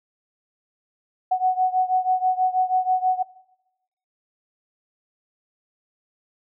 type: beating tone pair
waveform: sine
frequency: 740 / 746.2 Hz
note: F#5 / F#5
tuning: 0 / +14 cents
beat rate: 6.2 Hz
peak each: -20 / -22 dBFS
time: 1.31-3.23 s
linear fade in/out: 10 ms
effects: noise-tail reverb RT60 0.9 s tail -20 dB re dry